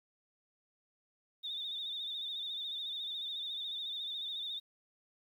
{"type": "tone with vibrato", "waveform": "sine", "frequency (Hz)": 3625, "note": "A#7", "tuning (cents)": -49, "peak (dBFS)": -37, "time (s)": [1.43, 4.6], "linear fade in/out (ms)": 20, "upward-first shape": "sine", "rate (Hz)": 14, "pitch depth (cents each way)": 69, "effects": ["11-bit"]}